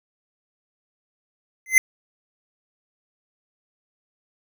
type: tone with exponential growth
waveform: square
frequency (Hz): 2059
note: C7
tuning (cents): -28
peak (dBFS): -7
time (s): 1.66-1.78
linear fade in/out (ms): 1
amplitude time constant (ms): 24
effects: none